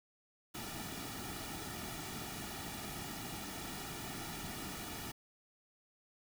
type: noise with comb filter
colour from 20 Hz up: pink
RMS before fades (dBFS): -44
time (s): 0.54-5.12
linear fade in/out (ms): 10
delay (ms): 1.9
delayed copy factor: -0.65
effects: none